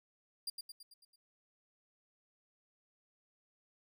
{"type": "tone with echo", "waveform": "sawtooth", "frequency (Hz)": 4796, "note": "D8", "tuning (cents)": 36, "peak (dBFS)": -34, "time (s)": [0.47, 0.5], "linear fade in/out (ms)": 5, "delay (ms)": 110, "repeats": 6, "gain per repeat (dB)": -5, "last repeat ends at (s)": 1.16, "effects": []}